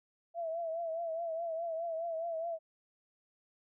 sine tone with vibrato, 663 Hz, E5, 10 cents sharp, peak -34 dBFS, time 0.34-2.59 s, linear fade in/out 50 ms, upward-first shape triangle, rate 4.8 Hz, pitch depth 73 cents each way, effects none

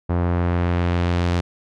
sawtooth tone with low-pass filter sweep, 87.31 Hz, F2, in tune, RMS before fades -20 dBFS, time 0.09-1.41 s, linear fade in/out 10 ms, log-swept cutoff 1100 to 5400 Hz, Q 0.84, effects none

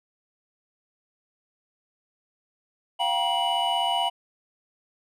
triangle tone cluster, 699 / 775 / 951 / 2952 Hz, F5 / G5 / A#5 / F#7, +1 / -20 / +34 / -5 cents, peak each -26 dBFS, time 2.99-4.1 s, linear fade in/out 20 ms, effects none

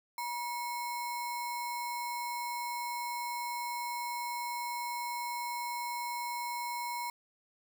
sine tone with sample-and-hold, 960 Hz, B5, 49 cents flat, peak -34 dBFS, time 0.18-7.1 s, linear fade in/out 2 ms, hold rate 3150 Hz, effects none

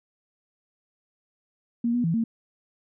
sine tone with pitch steps, 235.2 / 242.9 / 165.2 / 227.9 Hz, A#3 / B3 / E3 / A#3, +16 / -29 / +4 / -39 cents, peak -21 dBFS, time 1.84-2.24 s, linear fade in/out 5 ms, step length 100 ms, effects none

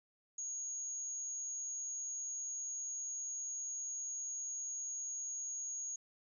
sine tone, 6645 Hz, G#8, in tune, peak -39 dBFS, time 0.38-5.96 s, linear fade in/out 5 ms, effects none

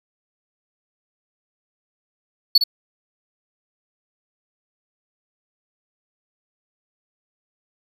triangle tone with echo, 4435 Hz, C#8, in tune, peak -7 dBFS, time 2.55-2.58 s, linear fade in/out 5 ms, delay 59 ms, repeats 1, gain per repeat -8 dB, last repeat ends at 2.639 s, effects none

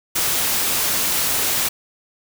white noise, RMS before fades -20 dBFS, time 0.15-1.69 s, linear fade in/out 10 ms, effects none

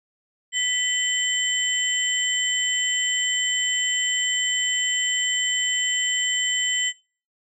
sine tone cluster, 1971 / 3061 / 7470 Hz, B6 / G7 / A#8, -4 / -42 / +3 cents, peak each -26 / -24 / -26 dBFS, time 0.52-6.93 s, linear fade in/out 50 ms, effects noise-tail reverb RT60 0.4 s tail -23 dB re dry

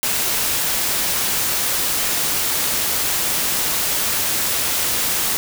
white noise, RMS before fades -20 dBFS, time 0.03-5.37 s, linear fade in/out 0 ms, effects none

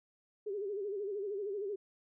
sine tone with vibrato, 403.7 Hz, G#4, 49 cents flat, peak -35 dBFS, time 0.46-1.76 s, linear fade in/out 10 ms, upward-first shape sine, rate 13 Hz, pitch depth 96 cents each way, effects none

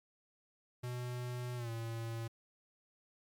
square tone with pitch glide, 123.47 to 114.54 Hz, B2 to A#2, 0 to -30 cents, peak -39 dBFS, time 0.83-2.28 s, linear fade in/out 10 ms, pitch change -130 cents, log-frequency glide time 1.56-1.7 s, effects MP3 96 kbps

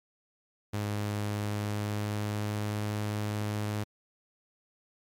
sawtooth tone with pitch glide, 103.83 to 105.04 Hz, G#2 to G#2, 0 to +20 cents, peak -26 dBFS, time 0.73-3.84 s, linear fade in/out 10 ms, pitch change +20 cents, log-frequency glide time 1.24-2.85 s, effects MP3 96 kbps

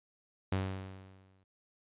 sawtooth tone with exponential decay, 95.2 Hz, F#2, 50 cents sharp, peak -25 dBFS, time 0.52-1.44 s, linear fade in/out 5 ms, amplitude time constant 200 ms, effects resampled to 8000 Hz

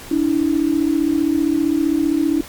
sine tone pair together, 288.6 / 323.9 Hz, D4 / E4, -30 / -30 cents, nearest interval major second, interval 200 cents, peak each -17 dBFS, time 0.11-2.41 s, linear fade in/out 5 ms, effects pink hiss -36 dBFS RMS until 2.48 s + MP3 96 kbps

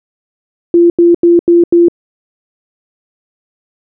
sine tone bursts, 343.6 Hz, F4, 28 cents flat, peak -3 dBFS, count 5, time 0.74-1.884 s, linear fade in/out 2 ms, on 160 ms, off 86 ms, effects none

